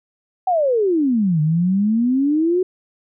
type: exponential two-way sweep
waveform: sine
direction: down then up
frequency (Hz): 770 to 149.5 to 375.4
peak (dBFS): -14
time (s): 0.47-2.63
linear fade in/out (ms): 5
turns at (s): 1.41
effects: none